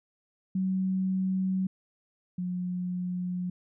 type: tone pair in turn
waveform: sine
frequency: 188.3 / 179.99 Hz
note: F#3 / F#3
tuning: +31 / -48 cents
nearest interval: minor second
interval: 79 cents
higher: first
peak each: -25 / -29 dBFS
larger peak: first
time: 0.55-1.67 / 2.38-3.5 s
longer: neither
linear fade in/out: 5 ms
effects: none